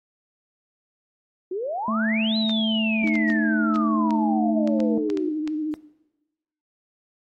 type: exponential two-way sweep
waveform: sine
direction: up then down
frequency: 350 to 4081 to 350 Hz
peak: -25 dBFS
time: 1.51-5.29 s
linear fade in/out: 5 ms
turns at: 2.37 s
type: harmonic tone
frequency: 220 Hz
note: A3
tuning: in tune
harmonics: 1 / 3 / 4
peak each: -23 / -31 / -44 dBFS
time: 1.88-4.98 s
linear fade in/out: 2 ms
type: clicks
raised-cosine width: 0.2 ms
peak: -18 dBFS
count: 11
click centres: 2.495 / 3.075 / 3.155 / 3.301 / 3.759 / 4.107 / 4.675 / 4.803 / 5.101 / 5.173 / 5.476 s
type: tone with vibrato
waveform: sine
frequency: 307.3 Hz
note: D#4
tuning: 21 cents flat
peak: -24 dBFS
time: 3.04-5.74 s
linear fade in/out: 0 ms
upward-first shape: sine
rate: 13 Hz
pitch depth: 43 cents each way
effects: noise-tail reverb RT60 1.0 s tail -17 dB re dry + AAC 48 kbps